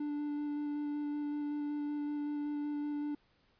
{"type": "tone with vibrato", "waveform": "triangle", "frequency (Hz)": 293.7, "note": "D4", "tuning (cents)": 0, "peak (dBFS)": -32, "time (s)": [0, 3.15], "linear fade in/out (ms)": 5, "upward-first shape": "square", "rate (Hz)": 5.3, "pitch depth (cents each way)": 8, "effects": ["pink hiss -71 dBFS RMS until 3.59 s", "resampled to 11025 Hz"]}